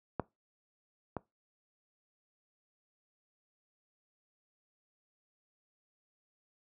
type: clicks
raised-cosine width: 1 ms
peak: -17 / -21 dBFS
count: 2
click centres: 0.197 / 1.167 s
effects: noise-tail reverb RT60 0.2 s tail -21 dB re dry + high-pass 80 Hz 12 dB/octave